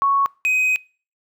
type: tone pair in turn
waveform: sine / triangle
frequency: 1109 / 2515 Hz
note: C#6 / D#7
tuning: 0 / +18 cents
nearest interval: octave + major second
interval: 1418 cents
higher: second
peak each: -14 dBFS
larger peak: neither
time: 0.02-0.26 / 0.45-0.76 s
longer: second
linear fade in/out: 0 ms
effects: noise-tail reverb RT60 0.4 s tail -25 dB re dry